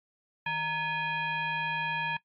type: tone with frequency modulation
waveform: sine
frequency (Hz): 1700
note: G#6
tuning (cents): +40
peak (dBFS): -28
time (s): 0.46-2.17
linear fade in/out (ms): 5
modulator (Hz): 772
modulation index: 1.4
effects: noise-tail reverb RT60 0.1 s tail -20 dB re dry + AAC 64 kbps